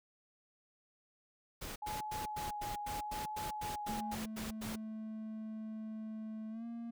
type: noise bursts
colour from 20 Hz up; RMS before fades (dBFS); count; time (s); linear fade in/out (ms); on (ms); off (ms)
pink; -44; 13; 1.61-4.76; 10; 150; 100
type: tone with vibrato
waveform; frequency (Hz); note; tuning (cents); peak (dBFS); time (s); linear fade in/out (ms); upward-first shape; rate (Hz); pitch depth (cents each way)
sine; 841; G#5; +22; -39; 1.82-4.15; 5; sine; 0.8; 23
type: tone with pitch glide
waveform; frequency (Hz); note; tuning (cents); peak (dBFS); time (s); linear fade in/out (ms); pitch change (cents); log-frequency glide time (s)
triangle; 218.5 to 232.8; A3 to A#3; -12 to -2; -39; 3.88-6.91; 10; +110; 6.5-6.65
effects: none